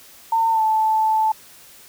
sine tone with pitch glide, 905 to 875.2 Hz, A5 to A5, +48 to -9 cents, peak -15 dBFS, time 0.32-1.32 s, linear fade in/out 5 ms, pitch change -57 cents, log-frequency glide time 0.51-0.62 s, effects white hiss -46 dBFS RMS until 1.88 s

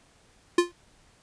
square tone with exponential decay, 349.2 Hz, F4, in tune, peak -15 dBFS, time 0.58-0.72 s, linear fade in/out 5 ms, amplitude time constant 29 ms, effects pink hiss -60 dBFS RMS until 1.22 s + resampled to 22050 Hz

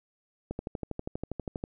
click train, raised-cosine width 2 ms, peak -20 dBFS, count 15, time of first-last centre 0.51-1.639 s, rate 12.4 Hz, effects none

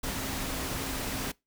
sine tone in noise, 265.4 Hz, C4, 25 cents sharp, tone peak -41 dBFS, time 0.03-1.32 s, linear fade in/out 10 ms, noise pink, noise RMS -34 dBFS, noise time 0.03-1.32 s, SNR -10 dB, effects noise-tail reverb RT60 0.2 s tail -23 dB re dry

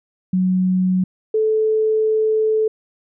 sine tone pair in turn, 184.8 / 436 Hz, F#3 / A4, -2 / -16 cents, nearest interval octave + minor third, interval 1486 cents, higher second, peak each -14 dBFS, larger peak neither, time 0.33-1.04 / 1.34-2.68 s, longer second, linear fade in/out 5 ms, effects none

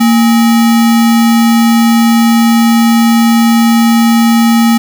sine tone with sample-and-hold, 230 Hz, A#3, 23 cents flat, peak -4 dBFS, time 0-4.78 s, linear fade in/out 10 ms, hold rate 1050 Hz, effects none

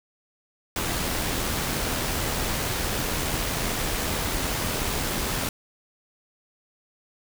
pink noise with amplitude modulation, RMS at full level -26 dBFS, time 0.76-5.49 s, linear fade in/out 2 ms, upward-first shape sine, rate 82.6 Hz, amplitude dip 25%, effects none

